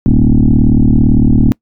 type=tone with frequency modulation; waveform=sine; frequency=120.3 Hz; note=B2; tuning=45 cents flat; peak=-4 dBFS; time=0.06-1.52 s; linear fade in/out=0 ms; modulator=37.8 Hz; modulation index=4.3; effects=noise-tail reverb RT60 0.1 s tail -25 dB re dry + tanh soft clip ceiling 0 dBFS